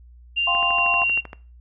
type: tone with pitch glide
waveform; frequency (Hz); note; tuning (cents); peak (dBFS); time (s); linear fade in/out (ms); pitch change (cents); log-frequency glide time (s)
sine; 2785 to 2759; F7 to F7; -5 to -22; -18; 0.36-1.21; 20; -17; 0.68-0.87
type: chord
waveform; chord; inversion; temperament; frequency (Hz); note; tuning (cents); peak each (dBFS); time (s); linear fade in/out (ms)
sine; F suspended second; none; equal; 698.5 / 784 / 1046.5; F5 / G5 / C6; 0 / 0 / 0; -26 / -29 / -24; 0.47-1.04; 5
type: click train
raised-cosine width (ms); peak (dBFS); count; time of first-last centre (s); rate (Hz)
0.5; -20; 11; 0.55-1.331; 12.8
effects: noise-tail reverb RT60 0.4 s tail -20 dB re dry + added 60 Hz sine -44 dBFS peak until 1.6 s